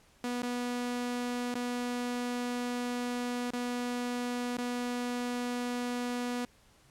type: tone with dropouts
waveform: sawtooth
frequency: 244.4 Hz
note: B3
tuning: 18 cents flat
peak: -28 dBFS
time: 0.24-6.45 s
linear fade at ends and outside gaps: 2 ms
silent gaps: 0.42-0.43 / 1.543-1.553 / 3.506-3.534 / 4.571-4.583 s
effects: pink hiss -63 dBFS RMS until 6.9 s + low-pass 11000 Hz 12 dB/octave